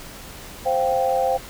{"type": "chord", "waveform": "sine", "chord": "C suspended fourth", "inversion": "none", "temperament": "equal", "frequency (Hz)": [523.3, 698.5, 784], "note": ["C5", "F5", "G5"], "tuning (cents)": [0, 0, 0], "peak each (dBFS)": [-21, -24, -22], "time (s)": [0.65, 1.38], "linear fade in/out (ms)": 20, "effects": ["pink hiss -39 dBFS RMS until 1.49 s"]}